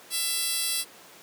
10% pulse tone with high-pass filter, 669 Hz, E5, 25 cents sharp, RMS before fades -28 dBFS, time 0.1-0.85 s, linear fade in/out 50 ms, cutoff 5800 Hz, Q 0.9, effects pink hiss -49 dBFS RMS until 1.22 s + high-pass 300 Hz 12 dB/octave

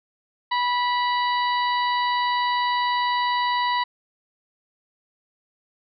harmonic tone with a mistuned harmonic, 980 Hz, B5, 14 cents flat, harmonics 1 / 2 / 3 / 4 / 5, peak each -21 / -28 / -34 / -31 / -38 dBFS, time 0.51-3.84 s, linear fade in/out 10 ms, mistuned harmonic 5, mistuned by -96 cents, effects none

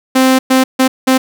sawtooth tone bursts at uneven times, 260.9 Hz, C4, 5 cents flat, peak -3 dBFS, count 4, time 0.15-0.39 / 0.5-0.64 / 0.79-0.88 / 1.07-1.18 s, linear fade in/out 10 ms, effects none

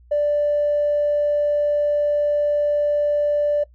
triangle tone with tanh clipping, 587.3 Hz, D5, in tune, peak -16 dBFS, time 0.11-3.64 s, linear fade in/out 10 ms, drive 4 dB, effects noise-tail reverb RT60 0.1 s tail -20 dB re dry + added 60 Hz sine -47 dBFS peak until 3.74 s

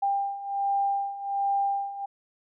sine beating tone pair, 795 / 796.3 Hz, G5 / G5, +24 / +27 cents, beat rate 1.3 Hz, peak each -30 / -26 dBFS, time 0.02-2.06 s, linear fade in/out 10 ms, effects none

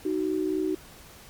sine tone pair together, 311.1 / 374.7 Hz, D#4 / F#4, 0 / +22 cents, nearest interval minor third, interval 322 cents, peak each -27 dBFS, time 0.05-0.75 s, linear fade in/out 5 ms, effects pink hiss -49 dBFS RMS until 1.29 s + MP3 96 kbps

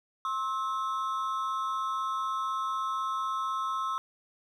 triangle ring-modulated tone, 1183 Hz, D6, 12 cents sharp, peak -24 dBFS, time 0.25-3.98 s, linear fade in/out 0 ms, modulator 118 Hz, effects none

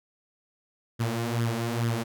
sawtooth tone with flanger, 116.54 Hz, A#2, in tune, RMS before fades -28 dBFS, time 0.99-2.04 s, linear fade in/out 20 ms, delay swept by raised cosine 0.58 to 5.88 ms, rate 2.3 Hz, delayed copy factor +0.65, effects none

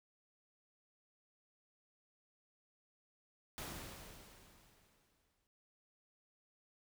pink noise with exponential decay, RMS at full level -44 dBFS, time 3.58-5.47 s, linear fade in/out 0 ms, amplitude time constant 410 ms, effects none

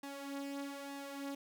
sawtooth tone with flanger, 279.3 Hz, C#4, 13 cents sharp, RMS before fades -44 dBFS, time 0.03-1.35 s, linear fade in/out 5 ms, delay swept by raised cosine 1.1 to 4 ms, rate 1.1 Hz, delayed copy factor +0.6, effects none

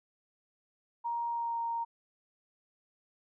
sine tone with pitch glide, 939 to 928.8 Hz, A#5 to A#5, +12 to -7 cents, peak -31 dBFS, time 1.04-1.85 s, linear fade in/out 20 ms, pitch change -19 cents, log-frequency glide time 1.29-1.58 s, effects none

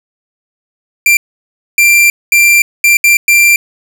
45% pulse tone bursts at uneven times, 2366 Hz, D7, 12 cents sharp, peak -4 dBFS, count 6, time 1.06-1.17 / 1.78-2.1 / 2.32-2.62 / 2.84-2.97 / 3.04-3.17 / 3.28-3.56 s, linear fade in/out 2 ms, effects none

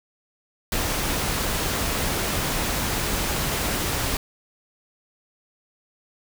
pink noise, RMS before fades -25 dBFS, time 0.72-4.17 s, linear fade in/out 2 ms, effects none

